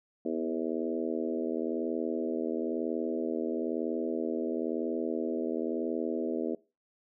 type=harmonic tone with a mistuned harmonic; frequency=81 Hz; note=E2; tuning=30 cents flat; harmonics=3 / 4 / 5 / 6 / 7 / 8; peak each=-35 / -34 / -36 / -38 / -41 / -42 dBFS; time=0.25-6.55 s; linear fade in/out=5 ms; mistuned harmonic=3; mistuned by=+16 cents; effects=noise-tail reverb RT60 0.3 s tail -22 dB re dry